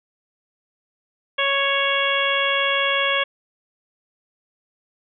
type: harmonic tone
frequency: 554.4 Hz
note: C#5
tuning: in tune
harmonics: 1 / 2 / 3 / 4 / 5 / 6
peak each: -25 / -25 / -25 / -25 / -25 / -25 dBFS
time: 1.38-3.24 s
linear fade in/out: 10 ms
effects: none